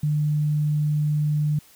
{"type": "tone", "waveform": "sine", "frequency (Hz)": 150, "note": "D3", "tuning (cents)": 37, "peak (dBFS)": -19, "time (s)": [0.03, 1.59], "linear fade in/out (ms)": 5, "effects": ["white hiss -53 dBFS RMS until 1.75 s"]}